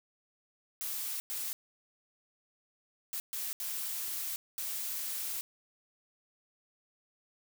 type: noise bursts at uneven times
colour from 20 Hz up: blue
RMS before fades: -37 dBFS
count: 6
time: 0.81-1.2 / 1.3-1.53 / 3.13-3.2 / 3.33-3.53 / 3.6-4.36 / 4.58-5.41 s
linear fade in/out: 0 ms
effects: none